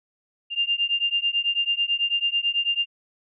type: beating tone pair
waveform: sine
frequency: 2794 / 2803.1 Hz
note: F7 / F7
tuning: 0 / +6 cents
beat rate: 9.1 Hz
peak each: -24 dBFS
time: 0.5-2.86 s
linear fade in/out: 50 ms
effects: none